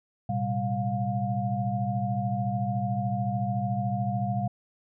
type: tone cluster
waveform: sine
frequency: 113.4 / 127.1 / 196.9 / 708 Hz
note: A#2 / C3 / G3 / F5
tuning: -47 / -50 / +8 / +23 cents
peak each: -31 dBFS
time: 0.29-4.48 s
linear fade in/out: 5 ms
effects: none